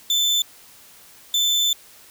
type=tone pair in turn; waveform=35% pulse; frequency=3529 / 3529 Hz; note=A7 / A7; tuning=+4 / +4 cents; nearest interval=unison; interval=0 cents; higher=neither; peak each=-15 dBFS; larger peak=neither; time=0.1-0.42 / 1.34-1.73 s; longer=second; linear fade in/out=2 ms; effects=white hiss -48 dBFS RMS until 2.1 s